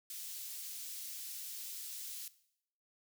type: high-pass noise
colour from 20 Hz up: white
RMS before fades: -45 dBFS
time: 0.1-2.28 s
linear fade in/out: 2 ms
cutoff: 3700 Hz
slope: 12 dB/octave
effects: noise-tail reverb RT60 0.7 s tail -17 dB re dry